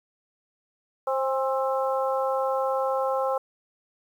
harmonic tone with a mistuned harmonic, 264.6 Hz, C4, 20 cents sharp, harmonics 2 / 3 / 4 / 5, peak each -25 / -29 / -31 / -33 dBFS, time 1.07-3.38 s, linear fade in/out 5 ms, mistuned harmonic 3, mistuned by +35 cents, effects 9-bit

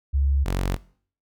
sine / sawtooth tone pair in turn, 69.3 / 46.11 Hz, C#2 / F#1, 0 / -5 cents, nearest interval perfect fifth, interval 705 cents, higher first, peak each -18 dBFS, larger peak neither, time 0.13-0.45 / 0.45-0.77 s, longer neither, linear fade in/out 20 ms, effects noise-tail reverb RT60 0.5 s tail -20 dB re dry

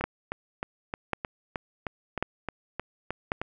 two click trains, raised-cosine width 0.5 ms, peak -16 / -11 dBFS, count 12 / 4, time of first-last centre 0.01-3.416 / 0.04-3.319 s, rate 3.23 / 0.915 Hz, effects none

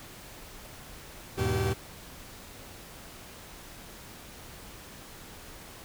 40% pulse tone cluster, 79.4 / 100.8 / 120.7 / 386.3 Hz, D#2 / G2 / B2 / G4, +36 / +49 / -39 / -25 cents, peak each -32 / -30 / -31 / -30 dBFS, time 1.37-1.74 s, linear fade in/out 20 ms, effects pink hiss -47 dBFS RMS until 5.84 s

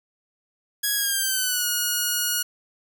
5% pulse tone with pitch glide, 1661 to 1446 Hz, G#6 to F#6, 0 to -40 cents, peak -11 dBFS, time 0.83-2.43 s, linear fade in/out 10 ms, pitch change -240 cents, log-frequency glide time 0.95-1.67 s, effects none

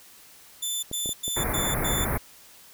15% pulse tone bursts, 3520 Hz, A7, in tune, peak -20 dBFS, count 5, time 0.62-2.05 s, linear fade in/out 10 ms, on 210 ms, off 95 ms
clicks, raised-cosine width 2 ms, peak -23 dBFS, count 4, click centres 0.914 / 1.059 / 1.092 / 1.28 s
pink band-stop noise, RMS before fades -27 dBFS, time 1.36-2.18 s, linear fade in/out 10 ms, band 2300 to 9900 Hz, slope 96 dB/octave
effects white hiss -51 dBFS RMS until 2.73 s

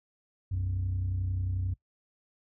sine tone pair together, 61.74 / 92.98 Hz, B1 / F#2, 0 / +9 cents, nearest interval perfect fifth, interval 709 cents, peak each -34 / -27 dBFS, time 0.51-1.74 s, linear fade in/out 10 ms, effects noise-tail reverb RT60 0.1 s tail -20 dB re dry + tanh soft clip ceiling -25 dBFS

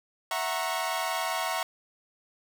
sawtooth chord, F# dominant seventh, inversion third, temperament equal with one note detuned, 659.3 / 740 / 932.3 / 1097.3 Hz, E5 / F#5 / A#5 / C#6, 0 / 0 / 0 / -18 cents, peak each -30 dBFS, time 0.31-1.63 s, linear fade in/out 2 ms, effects none

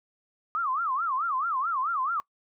sine tone with vibrato, 1191 Hz, D6, 24 cents sharp, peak -25 dBFS, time 0.55-2.2 s, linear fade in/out 0 ms, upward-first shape sine, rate 4.6 Hz, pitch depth 270 cents each way, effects noise-tail reverb RT60 0.1 s tail -23 dB re dry

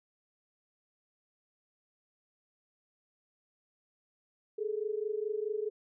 sine tone pair together, 415.3 / 440 Hz, G#4 / A4, 0 / 0 cents, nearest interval minor second, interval 100 cents, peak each -34 / -35 dBFS, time 4.58-5.7 s, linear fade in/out 10 ms, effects none

